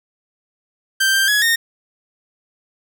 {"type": "tone with pitch steps", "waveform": "sawtooth", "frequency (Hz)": [1566, 1577, 1682, 1840], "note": ["G6", "G6", "G#6", "A#6"], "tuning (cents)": [-2, 10, 22, -23], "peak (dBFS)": -10, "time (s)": [1, 1.56], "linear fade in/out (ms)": 10, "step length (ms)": 140, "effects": []}